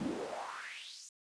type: noise with high-pass filter sweep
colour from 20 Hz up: brown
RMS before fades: -42 dBFS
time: 0-1.09 s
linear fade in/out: 2 ms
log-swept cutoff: 210 to 7100 Hz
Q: 4.4
effects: resampled to 22050 Hz